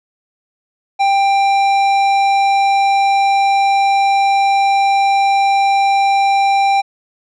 sine tone with tanh clipping, 790 Hz, G5, 13 cents sharp, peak -12 dBFS, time 0.99-6.82 s, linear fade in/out 20 ms, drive 13 dB, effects none

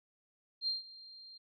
sine tone with ADSR envelope, 4186 Hz, C8, in tune, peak -30 dBFS, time 0.61-1.38 s, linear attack 64 ms, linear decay 150 ms, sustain -20 dB, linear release 11 ms, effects none

